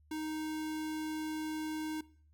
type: tone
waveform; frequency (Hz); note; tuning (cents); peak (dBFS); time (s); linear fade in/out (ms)
square; 311.1; D#4; 0; -37; 0.11-2.01; 5
effects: noise-tail reverb RT60 0.5 s tail -20 dB re dry + added 75 Hz sine -62 dBFS peak until 2.33 s